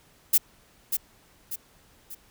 violet noise with echo, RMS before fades -18 dBFS, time 0.33-0.38 s, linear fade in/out 10 ms, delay 590 ms, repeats 3, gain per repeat -7 dB, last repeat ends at 2.15 s, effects pink hiss -59 dBFS RMS until 2.3 s

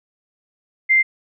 sine tone, 2091 Hz, C7, 2 cents flat, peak -11 dBFS, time 0.89-1.03 s, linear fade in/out 20 ms, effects none

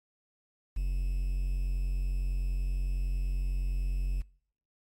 triangle tone with quantisation, 45.37 Hz, F#1, 33 cents flat, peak -25 dBFS, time 0.76-4.22 s, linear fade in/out 10 ms, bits 9, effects noise-tail reverb RT60 0.6 s tail -24 dB re dry + MP3 64 kbps

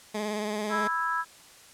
15% pulse tone with vibrato, 211 Hz, G#3, 28 cents sharp, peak -23 dBFS, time 0.14-0.88 s, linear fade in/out 10 ms, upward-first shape sine, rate 18 Hz, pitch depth 36 cents each way
harmonic tone, 329.6 Hz, E4, in tune, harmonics 3 / 4 / 5, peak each -31 / -29 / -31 dBFS, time 0.69-1.25 s, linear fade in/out 50 ms
effects white hiss -52 dBFS RMS until 1.73 s + low-pass 10000 Hz 12 dB/octave

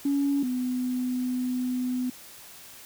sine tone pair in turn, 281.1 / 251.4 Hz, C#4 / B3, +24 / +31 cents, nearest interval major second, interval 193 cents, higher first, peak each -21 / -25 dBFS, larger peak first, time 0.05-0.43 / 0.43-2.1 s, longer second, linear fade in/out 5 ms, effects tanh soft clip ceiling -17 dBFS + white hiss -47 dBFS RMS until 2.85 s

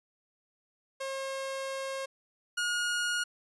sawtooth tone pair in turn, 538 / 1436.3 Hz, C5 / F6, +48 / +48 cents, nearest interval octave + perfect fourth, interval 1700 cents, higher second, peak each -30 / -25 dBFS, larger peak second, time 1-2.06 / 2.57-3.24 s, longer first, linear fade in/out 10 ms, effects resampled to 24000 Hz

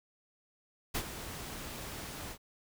pink noise with ADSR envelope, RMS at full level -32 dBFS, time 0.94-2.38 s, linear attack 14 ms, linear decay 72 ms, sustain -11 dB, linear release 71 ms, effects none

